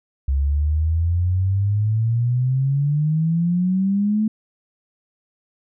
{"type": "exponential sweep", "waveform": "sine", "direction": "up", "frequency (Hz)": [67, 219.2], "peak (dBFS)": -16, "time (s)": [0.28, 4.28], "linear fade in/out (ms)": 5, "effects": []}